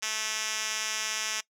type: tone with band-pass filter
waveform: 5% pulse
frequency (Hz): 217.4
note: A3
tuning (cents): -21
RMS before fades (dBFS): -32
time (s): 0.02-1.41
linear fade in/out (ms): 10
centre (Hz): 5000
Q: 1.8
effects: noise-tail reverb RT60 0.1 s tail -20 dB re dry